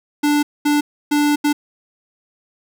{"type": "tone bursts at uneven times", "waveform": "square", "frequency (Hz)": 293.7, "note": "D4", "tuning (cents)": 0, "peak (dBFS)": -14, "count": 4, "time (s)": [[0.23, 0.43], [0.65, 0.81], [1.11, 1.36], [1.44, 1.53]], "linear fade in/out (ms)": 10, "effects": []}